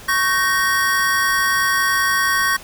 square chord, G diminished, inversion second, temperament equal with one note detuned, 1108.7 / 1539.3 / 1864.7 Hz, Db6 / G6 / Bb6, 0 / -32 / 0 cents, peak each -21 / -21 / -20 dBFS, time 0.08-2.57 s, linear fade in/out 10 ms, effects pink hiss -39 dBFS RMS until 2.63 s

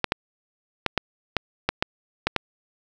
clicks, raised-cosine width 0.3 ms, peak -4 dBFS, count 9, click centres 0.043 / 0.121 / 0.863 / 0.977 / 1.367 / 1.69 / 1.825 / 2.27 / 2.363 s, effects 7-bit

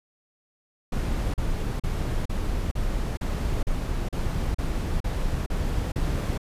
brown noise bursts, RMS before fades -26 dBFS, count 12, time 0.92-6.378 s, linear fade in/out 5 ms, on 420 ms, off 38 ms, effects resampled to 32000 Hz

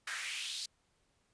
pink noise with high-pass filter sweep, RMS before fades -40 dBFS, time 0.07-0.66 s, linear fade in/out 5 ms, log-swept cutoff 1500 to 4500 Hz, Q 3, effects pink hiss -75 dBFS RMS until 1.33 s + resampled to 22050 Hz

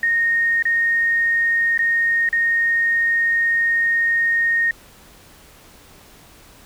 sine tone with dropouts, 1852 Hz, A#6, 12 cents flat, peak -15 dBFS, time 0.03-4.71 s, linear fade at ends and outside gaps 2 ms, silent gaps 0.625-0.653 / 1.777-1.791 / 2.29-2.328 s, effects pink hiss -47 dBFS RMS until 6.65 s

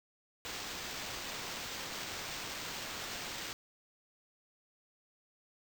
white noise with sample-and-hold, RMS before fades -42 dBFS, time 0.45-3.53 s, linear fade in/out 0 ms, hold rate 11025 Hz, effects none

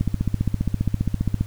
click train, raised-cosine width 5 ms, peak -8 dBFS, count 22, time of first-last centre 0.01-1.41 s, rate 15 Hz, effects added 103 Hz sine -33 dBFS peak until 1.46 s + pink hiss -49 dBFS RMS until 1.46 s

